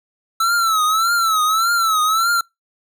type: tone with vibrato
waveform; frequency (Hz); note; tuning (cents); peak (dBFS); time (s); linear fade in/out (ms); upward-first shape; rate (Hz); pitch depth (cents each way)
square; 1318.5; E6; 0; -15; 0.4-2.41; 5; triangle; 1.7; 120
effects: noise-tail reverb RT60 0.2 s tail -26 dB re dry